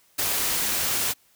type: noise with ADSR envelope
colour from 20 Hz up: white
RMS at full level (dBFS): -22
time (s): 0.18-1.14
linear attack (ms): 16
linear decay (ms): 5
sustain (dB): -3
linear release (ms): 31
effects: white hiss -61 dBFS RMS until 1.35 s